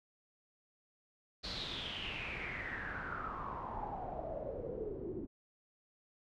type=noise with low-pass filter sweep; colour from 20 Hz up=pink; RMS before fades=-42 dBFS; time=1.43-5.27 s; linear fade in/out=20 ms; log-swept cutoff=4400 to 330 Hz; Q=7.7; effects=none